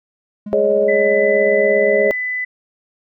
triangle tone with tremolo, 207.7 Hz, G#3, in tune, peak -22 dBFS, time 0.46-2.11 s, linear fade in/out 5 ms, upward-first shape sine, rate 17 Hz, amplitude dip 55%
sine chord, Ab suspended fourth, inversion none, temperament equal, 415.3 / 554.4 / 622.3 Hz, Ab4 / Db5 / Eb5, 0 / 0 / 0 cents, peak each -16 / -16 / -17 dBFS, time 0.53-2.11 s, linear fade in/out 0 ms
sine tone, 2000 Hz, B6, 21 cents sharp, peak -19 dBFS, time 0.88-2.45 s, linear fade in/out 10 ms
effects none

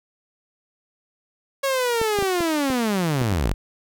sawtooth linear sweep, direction down, 554.4 to 36.71 Hz, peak -16 dBFS, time 1.63-3.54 s, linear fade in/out 10 ms
clicks, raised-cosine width 2 ms, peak -15 dBFS, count 8, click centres 2.015 / 2.188 / 2.225 / 2.406 / 2.702 / 3.216 / 3.325 / 3.456 s
effects none

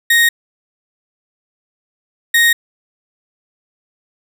35% pulse tone pair in turn, 1864.7 / 1864.7 Hz, A#6 / A#6, 0 / 0 cents, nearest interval unison, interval 0 cents, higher neither, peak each -7 dBFS, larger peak neither, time 0.1-0.29 / 2.34-2.53 s, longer neither, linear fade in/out 5 ms, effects none

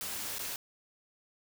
white noise with dropouts, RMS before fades -38 dBFS, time 0.01-0.56 s, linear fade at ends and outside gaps 1 ms, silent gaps 0.384-0.392 s, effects none

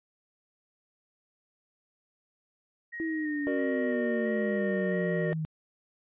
sine tone with vibrato, 1864.7 Hz, A#6, in tune, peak -36 dBFS, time 2.92-5.34 s, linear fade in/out 20 ms, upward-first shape square, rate 1.5 Hz, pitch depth 18 cents each way
sine exponential sweep, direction down, 329.6 to 155.56 Hz, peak -29 dBFS, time 3-5.45 s, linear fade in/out 0 ms
triangle chord, Gb augmented, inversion none, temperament equal with one note detuned, 370 / 466.2 / 597.9 Hz, Gb4 / Bb4 / D5, 0 / 0 / +31 cents, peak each -31 dBFS, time 3.47-5.33 s, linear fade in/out 0 ms
effects tanh soft clip ceiling -15 dBFS + resampled to 8000 Hz

